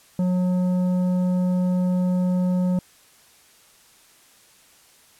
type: tone with tanh clipping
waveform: sine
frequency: 181.4 Hz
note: F#3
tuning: 34 cents flat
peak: -20 dBFS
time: 0.19-2.79 s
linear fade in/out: 2 ms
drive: 9 dB
effects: white hiss -54 dBFS RMS until 5.19 s + low-pass 12000 Hz 12 dB/octave